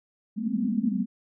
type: band-pass noise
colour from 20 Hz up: pink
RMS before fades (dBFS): -26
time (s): 0.36-1.06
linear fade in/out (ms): 50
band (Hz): 200 to 250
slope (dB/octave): 96
effects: none